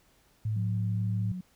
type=tone; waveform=sine; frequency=108.3 Hz; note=A2; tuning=27 cents flat; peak=-27 dBFS; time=0.45-1.32 s; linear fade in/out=5 ms
type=tone with pitch glide; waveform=sine; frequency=180 to 182.62 Hz; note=F#3 to F#3; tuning=-47 to -22 cents; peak=-34 dBFS; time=0.56-1.41 s; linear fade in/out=5 ms; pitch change=+25 cents; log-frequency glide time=0.97-1.02 s
effects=pink hiss -65 dBFS RMS until 1.55 s